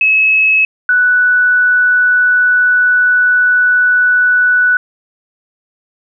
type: tone pair in turn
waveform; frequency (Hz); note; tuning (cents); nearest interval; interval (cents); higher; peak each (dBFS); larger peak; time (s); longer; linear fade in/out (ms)
sine; 2579 / 1482.6; E7 / F#6; -39 / +3; minor seventh; 958; first; -7; neither; 0.01-0.65 / 0.89-4.77; second; 2
effects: none